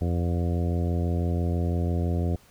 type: harmonic tone with a mistuned harmonic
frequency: 86 Hz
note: F2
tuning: 26 cents flat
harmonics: 1 / 2 / 3 / 4 / 5 / 6 / 7 / 8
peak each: -24 / -30 / -34 / -36 / -38 / -40 / -41 / -42 dBFS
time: 0.01-2.36 s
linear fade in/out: 5 ms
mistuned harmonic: 8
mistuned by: +70 cents
effects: pink hiss -57 dBFS RMS until 2.5 s